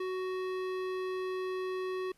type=tone with hard clipping; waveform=sine; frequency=372 Hz; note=F#4; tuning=9 cents sharp; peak=-35 dBFS; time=0-2.12 s; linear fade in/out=5 ms; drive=16 dB; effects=pink hiss -68 dBFS RMS until 2.17 s + resampled to 32000 Hz